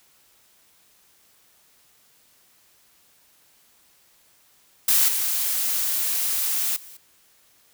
blue noise with level steps, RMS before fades -18 / -24 / -44 dBFS, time 4.88-6.97 s, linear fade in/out 5 ms, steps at 5.08 / 6.76 s, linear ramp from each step 5 ms, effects white hiss -59 dBFS RMS until 7.73 s

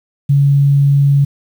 sine tone, 140.8 Hz, C#3, 27 cents sharp, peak -7 dBFS, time 0.29-1.25 s, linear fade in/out 10 ms, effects 7-bit

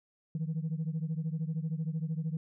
sine beating tone pair, 155.1 / 168.1 Hz, D#3 / E3, -5 / +34 cents, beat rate 13 Hz, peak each -32 / -34 dBFS, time 0.35-2.37 s, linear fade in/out 2 ms, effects tanh soft clip ceiling -27 dBFS

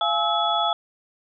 sine tone cluster, 687 / 843 / 1299 / 3390 Hz, F5 / G#5 / E6 / G#7, -29 / +26 / -26 / +35 cents, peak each -25 dBFS, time 0.01-0.73 s, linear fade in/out 2 ms, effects none

